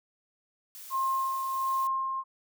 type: noise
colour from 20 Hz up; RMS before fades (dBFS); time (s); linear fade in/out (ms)
blue; -45; 0.75-1.87; 0
type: tone with tremolo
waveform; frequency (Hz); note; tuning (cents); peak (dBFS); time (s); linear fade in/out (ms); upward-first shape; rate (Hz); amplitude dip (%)
sine; 1063; C6; +27; -25; 0.9-2.24; 50; sine; 1.4; 40
effects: none